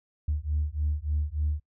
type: beating tone pair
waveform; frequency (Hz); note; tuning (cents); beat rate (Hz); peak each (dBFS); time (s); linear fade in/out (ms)
sine; 73.42 / 76.82; D2 / D#2; 0 / -22; 3.4; -28; 0.28-1.6; 5
effects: noise-tail reverb RT60 0.1 s tail -24 dB re dry + tanh soft clip ceiling -19 dBFS